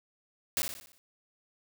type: noise with echo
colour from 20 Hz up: white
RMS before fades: -29 dBFS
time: 0.57-0.62 s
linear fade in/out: 0 ms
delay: 60 ms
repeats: 6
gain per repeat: -6 dB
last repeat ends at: 0.98 s
effects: none